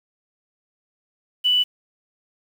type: tone with quantisation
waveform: sine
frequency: 2971 Hz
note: F#7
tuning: 6 cents sharp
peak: -15 dBFS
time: 1.44-1.64 s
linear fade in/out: 20 ms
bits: 7
effects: none